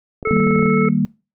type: clicks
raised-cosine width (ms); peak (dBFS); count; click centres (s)
2; -16; 11; 0.228 / 0.274 / 0.308 / 0.367 / 0.403 / 0.469 / 0.508 / 0.562 / 0.594 / 0.626 / 0.657
type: harmonic tone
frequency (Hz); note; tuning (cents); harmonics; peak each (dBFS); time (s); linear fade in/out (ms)
436.7; A4; -13; 1 / 3 / 5; -18 / -22 / -24; 0.25-0.89; 5
type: chord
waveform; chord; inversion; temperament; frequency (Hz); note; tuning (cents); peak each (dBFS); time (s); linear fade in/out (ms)
sine; Eb major; none; equal; 155.56 / 196 / 233.1; Eb3 / G3 / Bb3; 0 / 0 / 0; -20 / -18 / -18; 0.31-1.05; 0
effects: noise-tail reverb RT60 0.3 s tail -22 dB re dry